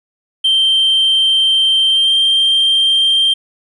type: tone with pitch glide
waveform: triangle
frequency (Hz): 3136 to 3167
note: G7 to G7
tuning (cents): 0 to +17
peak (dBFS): -7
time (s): 0.44-3.34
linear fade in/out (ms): 10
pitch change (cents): +17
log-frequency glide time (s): 1.89-2.14
effects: tanh soft clip ceiling -4 dBFS + resampled to 24000 Hz